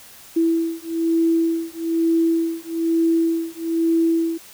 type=beating tone pair; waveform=sine; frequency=329.6 / 330.7 Hz; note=E4 / E4; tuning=0 / +6 cents; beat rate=1.1 Hz; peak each=-20 dBFS; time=0.36-4.38 s; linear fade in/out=10 ms; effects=white hiss -44 dBFS RMS until 4.53 s